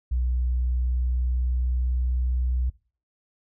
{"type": "tone with pitch glide", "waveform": "sine", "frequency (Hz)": [61.74, 62.39], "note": ["B1", "B1"], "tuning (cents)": [0, 18], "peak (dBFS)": -20, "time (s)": [0.11, 2.7], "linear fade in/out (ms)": 10, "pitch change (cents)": 18, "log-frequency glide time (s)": [0.43, 2.41], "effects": ["noise-tail reverb RT60 0.4 s tail -22 dB re dry", "tanh soft clip ceiling -18 dBFS"]}